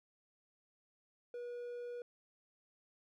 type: tone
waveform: triangle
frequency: 483.4 Hz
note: B4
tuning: 37 cents flat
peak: -40 dBFS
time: 1.34-2.02 s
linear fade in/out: 2 ms
effects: none